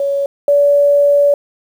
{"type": "tone pair in turn", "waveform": "sine", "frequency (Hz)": [560, 573.1], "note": ["C#5", "D5"], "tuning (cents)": [18, -42], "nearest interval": "unison", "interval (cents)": 40, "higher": "second", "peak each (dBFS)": [-13, -7], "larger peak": "second", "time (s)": [[0, 0.26], [0.48, 1.34]], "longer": "second", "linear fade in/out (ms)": 2, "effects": ["7-bit"]}